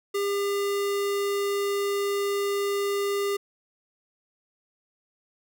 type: tone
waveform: square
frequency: 401.9 Hz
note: G4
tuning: 43 cents sharp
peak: -25 dBFS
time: 0.14-3.37 s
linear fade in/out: 10 ms
effects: none